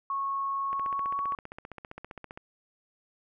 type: tone with pitch glide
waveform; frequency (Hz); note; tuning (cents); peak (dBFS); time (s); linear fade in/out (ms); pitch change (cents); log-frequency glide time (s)
sine; 1099 to 1119.5; C#6 to C#6; -15 to +17; -28; 0.1-1.35; 2; +32; 0.69-1.24
type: click train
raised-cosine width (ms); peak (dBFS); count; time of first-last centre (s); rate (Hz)
0.5; -26; 26; 0.73-2.375; 15.2
effects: none